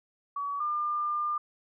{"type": "tone pair in turn", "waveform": "sine", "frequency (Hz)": [1135, 1200.5], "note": ["C#6", "D6"], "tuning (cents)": [41, 38], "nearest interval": "minor second", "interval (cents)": 97, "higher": "second", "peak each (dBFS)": [-30, -27], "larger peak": "second", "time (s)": [[0.36, 0.6], [0.6, 1.38]], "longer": "second", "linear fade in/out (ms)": 5, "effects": []}